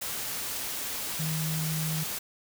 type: tone in noise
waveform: sine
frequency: 157.7 Hz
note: D#3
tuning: 24 cents sharp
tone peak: -29 dBFS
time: 1.19-2.04 s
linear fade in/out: 10 ms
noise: white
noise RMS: -34 dBFS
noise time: 0.01-2.19 s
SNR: +2 dB
effects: none